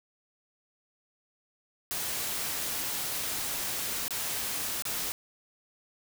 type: noise with dropouts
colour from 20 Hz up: white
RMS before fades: -33 dBFS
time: 1.91-5.12 s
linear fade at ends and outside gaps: 0 ms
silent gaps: 4.081-4.107 / 4.822-4.853 s
effects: none